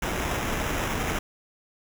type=noise with sample-and-hold; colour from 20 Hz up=pink; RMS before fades=-28 dBFS; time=0.02-1.19 s; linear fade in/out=5 ms; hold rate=4410 Hz; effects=none